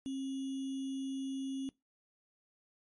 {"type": "tone with sample-and-hold", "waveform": "sine", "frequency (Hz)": 268.7, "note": "C4", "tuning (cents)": 46, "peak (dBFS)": -35, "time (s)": [0.06, 1.69], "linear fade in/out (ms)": 0, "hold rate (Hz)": 3150, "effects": ["noise-tail reverb RT60 0.2 s tail -22 dB re dry", "MP3 48 kbps"]}